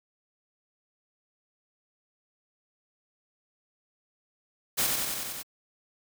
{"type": "noise with echo", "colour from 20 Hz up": "white", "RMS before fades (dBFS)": -26, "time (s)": [4.77, 4.88], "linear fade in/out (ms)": 20, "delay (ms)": 92, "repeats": 6, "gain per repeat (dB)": -2, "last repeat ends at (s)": 5.432, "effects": []}